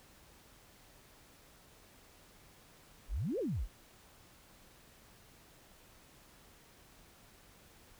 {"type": "exponential two-way sweep", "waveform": "sine", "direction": "up then down", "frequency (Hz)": [32.04, 559, 32.04], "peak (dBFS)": -33, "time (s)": [3.08, 3.68], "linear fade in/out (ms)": 50, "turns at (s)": 3.39, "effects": ["pink hiss -61 dBFS RMS until 7.99 s"]}